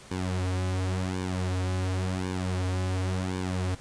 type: tone with flanger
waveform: sawtooth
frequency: 92.5 Hz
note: F#2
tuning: in tune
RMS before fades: -29 dBFS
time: 0.11-3.75 s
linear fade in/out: 5 ms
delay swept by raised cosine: 1.5 to 6.5 ms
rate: 0.92 Hz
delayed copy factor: -0.9
effects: pink hiss -49 dBFS RMS until 3.8 s + resampled to 22050 Hz